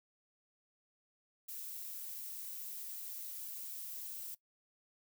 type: noise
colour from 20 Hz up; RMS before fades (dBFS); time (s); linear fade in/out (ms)
violet; -45; 1.48-4.35; 10
effects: noise-tail reverb RT60 0.1 s tail -19 dB re dry